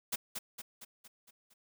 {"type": "noise with echo", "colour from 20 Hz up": "white", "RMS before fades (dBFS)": -34, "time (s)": [0.12, 0.16], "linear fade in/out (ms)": 10, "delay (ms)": 230, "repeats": 6, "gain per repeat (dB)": -5, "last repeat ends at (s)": 1.54, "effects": []}